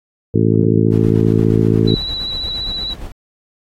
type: harmonic tone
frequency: 55 Hz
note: A1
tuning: in tune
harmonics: 2 / 3 / 4 / 5 / 6 / 7 / 8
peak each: -15 / -17 / -18 / -19 / -20 / -20 / -21 dBFS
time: 0.34-1.95 s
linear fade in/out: 5 ms
type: noise with tremolo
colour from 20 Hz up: brown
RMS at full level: -27 dBFS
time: 0.92-3.12 s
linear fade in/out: 2 ms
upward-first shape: square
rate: 8.6 Hz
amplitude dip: 45%
type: tone with vibrato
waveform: sine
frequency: 3933 Hz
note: B7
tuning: 8 cents flat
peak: -20 dBFS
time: 1.87-2.94 s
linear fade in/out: 10 ms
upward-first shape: sine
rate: 15 Hz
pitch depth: 21 cents each way
effects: AAC 48 kbps